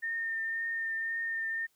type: tone with vibrato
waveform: sine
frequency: 1818 Hz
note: A#6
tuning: 44 cents flat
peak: -31 dBFS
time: 0.02-1.67 s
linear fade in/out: 20 ms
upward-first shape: triangle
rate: 1.9 Hz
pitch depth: 17 cents each way
effects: white hiss -72 dBFS RMS until 1.75 s